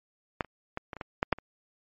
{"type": "clicks", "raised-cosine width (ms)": 0.5, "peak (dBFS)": [-11, -30, -18, -22, -26, -19, -10, -7, -28], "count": 9, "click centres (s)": [0.408, 0.447, 0.774, 0.932, 0.967, 1.012, 1.229, 1.327, 1.386], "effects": ["MP3 32 kbps"]}